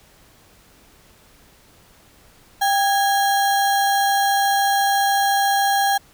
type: tone with sample-and-hold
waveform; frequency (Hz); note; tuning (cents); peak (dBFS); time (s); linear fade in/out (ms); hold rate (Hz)
sine; 793; G5; +20; -15; 2.61-5.98; 10; 2450
effects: pink hiss -52 dBFS RMS until 6.13 s